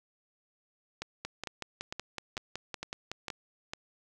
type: two click trains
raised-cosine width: 0.2 ms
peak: -19 / -19 dBFS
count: 7 / 12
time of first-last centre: 1.02-3.735 / 1.25-3.302 s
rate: 2.21 / 5.36 Hz
effects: none